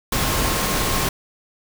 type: tone in noise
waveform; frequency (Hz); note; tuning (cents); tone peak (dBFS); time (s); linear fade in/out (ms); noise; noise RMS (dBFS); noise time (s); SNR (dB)
sine; 1073; C6; +43; -30; 0.12-1.09; 5; pink; -21; 0.12-1.09; -12
effects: none